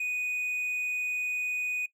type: tone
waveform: triangle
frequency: 2483 Hz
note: D#7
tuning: 4 cents flat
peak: -27 dBFS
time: 0-1.86 s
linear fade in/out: 5 ms
effects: noise-tail reverb RT60 0.1 s tail -19 dB re dry